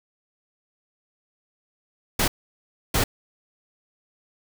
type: noise bursts at uneven times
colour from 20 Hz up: pink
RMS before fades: -21 dBFS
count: 2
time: 2.19-2.28 / 2.94-3.04 s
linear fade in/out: 5 ms
effects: none